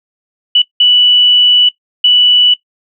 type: tone bursts at uneven times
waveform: sine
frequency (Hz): 2960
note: F#7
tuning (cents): 0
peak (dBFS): -4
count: 3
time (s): 0.55-0.62 / 0.8-1.69 / 2.04-2.54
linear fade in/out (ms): 5
effects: noise-tail reverb RT60 0.1 s tail -18 dB re dry